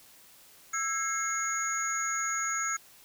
sine tone cluster, 1321 / 1638 / 2146 / 6700 Hz, E6 / G#6 / C7 / G#8, +3 / -24 / +43 / +14 cents, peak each -33 / -36 / -37 / -32 dBFS, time 0.73-2.77 s, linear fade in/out 10 ms, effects white hiss -56 dBFS RMS until 3.04 s

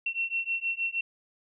sine beating tone pair, 2713 / 2719.4 Hz, E7 / F7, +49 / -47 cents, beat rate 6.4 Hz, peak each -31 dBFS, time 0.06-1.01 s, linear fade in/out 5 ms, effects none

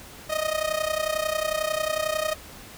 sawtooth tone with amplitude modulation, 622.3 Hz, D#5, in tune, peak -17 dBFS, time 0.29-2.35 s, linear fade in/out 20 ms, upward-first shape sine, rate 31.1 Hz, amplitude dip 80%, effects pink hiss -44 dBFS RMS until 2.77 s

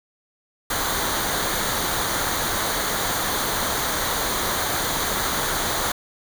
pink noise with comb filter, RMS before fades -24 dBFS, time 0.7-5.92 s, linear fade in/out 5 ms, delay 0.38 ms, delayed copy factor -0.6, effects none

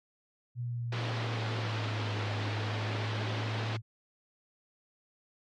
sine exponential two-way sweep, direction down then up, 121.7 to 104.5 to 111.2 Hz, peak -32 dBFS, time 0.55-3.82 s, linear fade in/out 50 ms, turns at 2.26 s
pink band-pass noise, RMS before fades -38 dBFS, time 0.92-3.77 s, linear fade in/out 5 ms, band 200 to 4200 Hz, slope 24 dB/octave
effects MP3 64 kbps

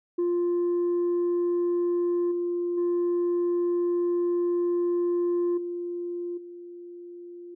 sine tone with level steps, 349.2 Hz, F4, in tune, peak -20 / -24 / -20 / -29 / -39 dBFS, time 0.18-7.55 s, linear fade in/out 10 ms, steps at 2.31 / 2.77 / 5.57 / 6.37 s, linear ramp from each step 10 ms, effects tanh soft clip ceiling -21 dBFS

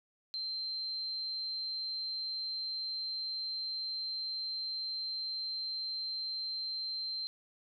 sine tone, 4129 Hz, C8, 24 cents flat, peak -35 dBFS, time 0.34-7.27 s, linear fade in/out 0 ms, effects none

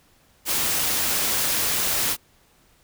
white noise, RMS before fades -23 dBFS, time 0.45-2.17 s, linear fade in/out 50 ms, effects pink hiss -59 dBFS RMS until 2.83 s

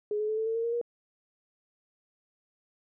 sine tone with pitch steps, 418.9 / 426.5 / 434.2 / 442 / 450 / 458.1 / 466.4 / 474.8 Hz, G#4 / G#4 / A4 / A4 / A4 / A#4 / A#4 / A#4, +15 / +46 / -23 / +8 / +39 / -30 / +1 / +32 cents, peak -27 dBFS, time 0.11-0.814 s, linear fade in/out 2 ms, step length 88 ms, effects none

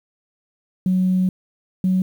sine tone pair in turn, 185 / 186.04 Hz, F#3 / F#3, 0 / +10 cents, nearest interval unison, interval 10 cents, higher second, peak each -14 dBFS, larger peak neither, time 0.86-1.29 / 1.84-2.02 s, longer first, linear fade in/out 2 ms, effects tanh soft clip ceiling -10 dBFS + 8-bit

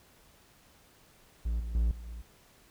triangle tone with level steps, 57.3 Hz, A#1, 29 cents flat, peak -26 / -32 / -22 / -39 / -37 dBFS, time 1.45-2.22 s, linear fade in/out 10 ms, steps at 1.6 / 1.75 / 1.91 / 2.06 s, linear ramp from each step 2 ms, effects pink hiss -61 dBFS RMS until 2.7 s

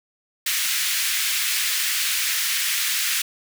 pink high-pass noise, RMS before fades -23 dBFS, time 0.46-3.22 s, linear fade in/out 5 ms, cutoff 1800 Hz, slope 24 dB/octave, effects none

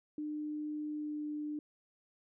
sine tone with pitch glide, 301.2 to 299.1 Hz, D4 to D4, +44 to +32 cents, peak -36 dBFS, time 0.18-1.59 s, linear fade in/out 2 ms, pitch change -12 cents, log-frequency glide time 0.88-1.25 s, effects none

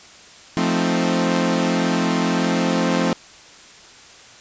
sawtooth chord, F dominant seventh, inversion none, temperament equal, 174.61 / 220 / 261.6 / 311.1 Hz, F3 / A3 / C4 / Eb4, 0 / 0 / 0 / 0 cents, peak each -18 / -19 / -18 / -23 dBFS, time 0.57-3.13 s, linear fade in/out 0 ms, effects white hiss -44 dBFS RMS until 4.4 s + resampled to 16000 Hz

